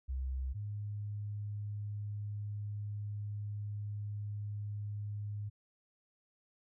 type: tone pair in turn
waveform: sine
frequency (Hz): 65.41 / 103.64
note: C2 / G#2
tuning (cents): 0 / -3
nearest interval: minor sixth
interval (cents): 797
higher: second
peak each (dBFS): -34 / -37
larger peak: first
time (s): 0.08-0.54 / 0.54-5.5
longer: second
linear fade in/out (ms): 20
effects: none